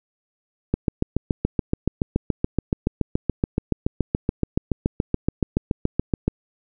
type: click train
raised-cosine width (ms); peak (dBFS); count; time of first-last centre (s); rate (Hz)
3; -6; 40; 0.74-6.28; 7.04
effects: none